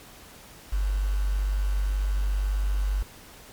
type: tone with quantisation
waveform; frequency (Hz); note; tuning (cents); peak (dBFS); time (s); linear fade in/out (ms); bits
sine; 49; G1; 0; -22; 0.72-3.03; 10; 7
effects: pink hiss -48 dBFS RMS until 3.52 s + MP3 96 kbps